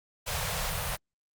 pink band-stop noise, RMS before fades -32 dBFS, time 0.26-0.97 s, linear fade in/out 20 ms, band 170 to 480 Hz, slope 48 dB/octave, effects Opus 48 kbps

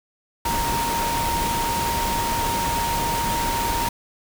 sine tone in noise, 931 Hz, A#5, 2 cents flat, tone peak -23 dBFS, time 0.45-3.89 s, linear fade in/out 5 ms, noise pink, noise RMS -26 dBFS, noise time 0.45-3.89 s, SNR 0 dB, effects none

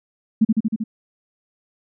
sine tone with echo, 220 Hz, A3, in tune, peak -10 dBFS, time 0.41-0.45 s, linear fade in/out 10 ms, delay 78 ms, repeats 5, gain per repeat -2 dB, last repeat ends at 0.84 s, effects none

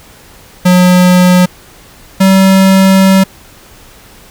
square tone pair in turn, 180.8 / 191.55 Hz, F#3 / G3, -40 / -40 cents, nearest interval minor second, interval 100 cents, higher second, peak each -4 dBFS, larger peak neither, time 0.65-1.46 / 2.2-3.24 s, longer second, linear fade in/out 10 ms, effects pink hiss -38 dBFS RMS until 4.3 s

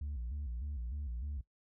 sine tone with vibrato, 65.41 Hz, C2, in tune, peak -35 dBFS, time 0.01-1.41 s, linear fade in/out 5 ms, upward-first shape square, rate 3.3 Hz, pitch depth 180 cents each way, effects noise-tail reverb RT60 0.1 s tail -19 dB re dry + tanh soft clip ceiling -35 dBFS

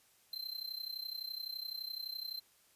square tone with amplitude modulation, 4110 Hz, C8, 32 cents flat, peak -37 dBFS, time 0.33-2.4 s, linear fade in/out 2 ms, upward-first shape sine, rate 31.8 Hz, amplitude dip 85%, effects white hiss -68 dBFS RMS until 2.75 s + resampled to 32000 Hz

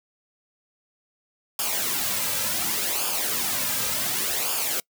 white noise with flanger, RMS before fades -26 dBFS, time 1.59-4.8 s, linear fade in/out 2 ms, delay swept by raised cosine 0.5 to 2.8 ms, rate 0.68 Hz, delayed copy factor -0.65, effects noise-tail reverb RT60 0.1 s tail -26 dB re dry

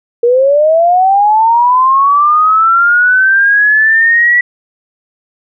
sine linear sweep, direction up, 466.2 to 1954 Hz, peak -5 dBFS, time 0.23-4.41 s, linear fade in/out 5 ms, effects none

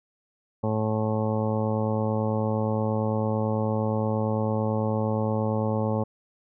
harmonic tone, 108.8 Hz, A2, 19 cents flat, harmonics 1 / 2 / 3 / 4 / 5 / 6 / 7 / 8 / 9 / 10, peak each -27 / -28 / -37 / -32 / -30 / -42 / -38 / -35 / -46 / -40 dBFS, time 0.63-6.04 s, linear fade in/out 10 ms, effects none

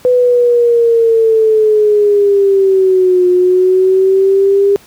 sine linear two-way sweep, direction down then up, 501 to 359 to 402.1 Hz, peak -6 dBFS, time 0.05-4.76 s, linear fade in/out 0 ms, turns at 3.28 s, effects pink hiss -42 dBFS RMS until 4.86 s + high-pass 80 Hz 12 dB/octave

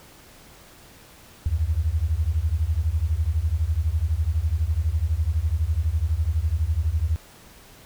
sine beating tone pair, 73.42 / 85.42 Hz, D2 / F2, 0 / -38 cents, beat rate 12 Hz, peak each -23 dBFS, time 1.46-7.16 s, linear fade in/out 0 ms, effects pink hiss -49 dBFS RMS until 7.85 s

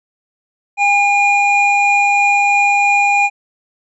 triangle tone pair together, 810 / 2427 Hz, G#5 / D#7, -43 / -44 cents, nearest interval octave + perfect fifth, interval 1899 cents, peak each -11 dBFS, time 0.77-3.3 s, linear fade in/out 50 ms, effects resampled to 22050 Hz

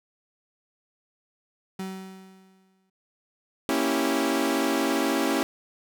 35% pulse tone with exponential decay, 189.7 Hz, F#3, 43 cents sharp, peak -28 dBFS, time 1.79-2.9 s, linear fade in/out 5 ms, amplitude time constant 240 ms
sawtooth chord, A# diminished seventh, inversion none, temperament equal, 233.1 / 277.2 / 329.6 / 392 Hz, A#3 / C#4 / E4 / G4, 0 / 0 / 0 / 0 cents, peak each -27 / -22 / -24 / -26 dBFS, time 3.69-5.43 s, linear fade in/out 0 ms
effects none

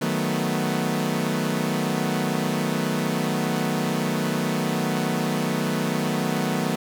sawtooth chord, B dominant seventh, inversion first, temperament equal, 155.56 / 185 / 220 / 246.9 Hz, D#3 / F#3 / A3 / B3, 0 / 0 / 0 / 0 cents, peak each -24 dBFS, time 0.01-6.76 s, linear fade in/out 10 ms, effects none

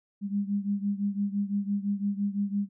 sine beating tone pair, 200 / 205.9 Hz, G3 / G#3, +35 / -15 cents, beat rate 5.9 Hz, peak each -28 / -31 dBFS, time 0.21-2.69 s, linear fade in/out 50 ms, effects none

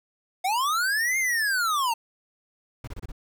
square linear two-way sweep, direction up then down, 711 to 2143 to 882 Hz, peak -23 dBFS, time 0.44-1.94 s, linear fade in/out 10 ms, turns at 1.18 s
brown noise bursts, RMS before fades -35 dBFS, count 5, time 2.84-3.119 s, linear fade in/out 5 ms, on 35 ms, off 26 ms
effects none

